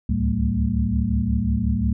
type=tone cluster; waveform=sine; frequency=68.7 / 74.3 / 109.7 / 193.5 / 225.7 Hz; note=C#2 / D2 / A2 / G3 / A3; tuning=-15 / +21 / -5 / -22 / +44 cents; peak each=-25 dBFS; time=0.09-1.93 s; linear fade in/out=5 ms; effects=none